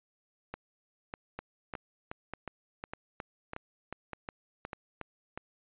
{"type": "two click trains", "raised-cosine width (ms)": 0.5, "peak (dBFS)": [-23, -23], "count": [12, 8], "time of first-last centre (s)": [[1.39, 5.376], [0.54, 4.732]], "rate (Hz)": [2.76, 1.67], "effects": ["resampled to 8000 Hz"]}